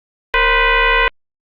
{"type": "tone with frequency modulation", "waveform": "sine", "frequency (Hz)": 465.2, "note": "A#4", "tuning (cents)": -4, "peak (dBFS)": -10, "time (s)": [0.34, 1.08], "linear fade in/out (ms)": 0, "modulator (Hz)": 501, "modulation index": 4.6, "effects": ["Opus 48 kbps"]}